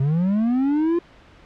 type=linear sweep; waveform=triangle; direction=up; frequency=130.1 to 349.3 Hz; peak=-15 dBFS; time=0-0.99 s; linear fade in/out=5 ms; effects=pink hiss -49 dBFS RMS until 1.45 s + low-pass 3000 Hz 12 dB/octave